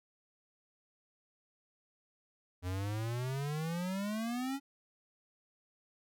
square exponential sweep, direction up, 88.3 to 281.2 Hz, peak -35 dBFS, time 2.62-4.6 s, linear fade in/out 50 ms, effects none

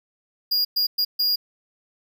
square tone bursts at uneven times, 4845 Hz, D#8, 47 cents flat, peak -19 dBFS, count 4, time 0.51-0.65 / 0.76-0.87 / 0.98-1.05 / 1.19-1.36 s, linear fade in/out 10 ms, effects 10-bit

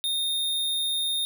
square tone, 3673 Hz, A#7, 26 cents flat, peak -25 dBFS, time 0.04-1.25 s, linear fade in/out 0 ms, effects 9-bit

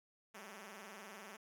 5% pulse tone with vibrato, 205.5 Hz, G#3, 18 cents flat, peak -39 dBFS, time 0.34-1.37 s, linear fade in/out 10 ms, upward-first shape sine, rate 20 Hz, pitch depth 160 cents each way, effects none

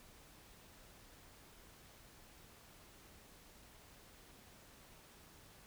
silence, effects pink hiss -61 dBFS RMS until 5.66 s

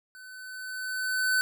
square tone with level ramp, 1513 Hz, F#6, 38 cents sharp, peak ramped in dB -46 to -22 dBFS, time 0.15-1.41 s, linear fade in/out 0 ms, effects none

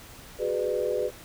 sine chord, G# half-diminished seventh, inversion third, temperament just, 373.8 / 415.3 / 498.4 / 598 Hz, F#4 / G#4 / B4 / D5, +18 / 0 / +16 / +31 cents, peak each -32 / -30 / -28 / -32 dBFS, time 0.38-1.11 s, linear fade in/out 50 ms, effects pink hiss -47 dBFS RMS until 1.24 s

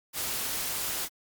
white noise, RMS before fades -32 dBFS, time 0.13-1.09 s, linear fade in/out 50 ms, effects Opus 48 kbps

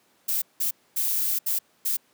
violet noise bursts at uneven times, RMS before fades -25 dBFS, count 5, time 0.28-0.42 / 0.6-0.71 / 0.96-1.39 / 1.46-1.59 / 1.85-1.97 s, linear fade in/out 10 ms, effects pink hiss -63 dBFS RMS until 2.13 s + high-pass 200 Hz 12 dB/octave

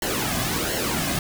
pink noise with flanger, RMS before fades -25 dBFS, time 0.02-1.19 s, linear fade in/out 2 ms, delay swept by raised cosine 0.82 to 2.22 ms, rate 1.4 Hz, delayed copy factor -0.65, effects none

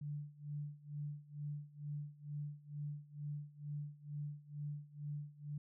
sine tone with tremolo, 146.83 Hz, D3, in tune, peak -39 dBFS, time 0.01-5.58 s, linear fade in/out 5 ms, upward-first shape sine, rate 2.2 Hz, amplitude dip 90%, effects none

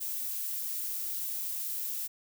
violet noise, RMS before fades -35 dBFS, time 0-2.08 s, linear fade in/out 20 ms, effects none

